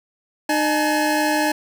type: tone pair together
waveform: 25% pulse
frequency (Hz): 304.5 / 850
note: D#4 / G#5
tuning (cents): -37 / +40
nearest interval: octave + tritone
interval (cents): 1777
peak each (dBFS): -16 / -17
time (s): 0.49-1.52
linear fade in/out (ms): 5
effects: none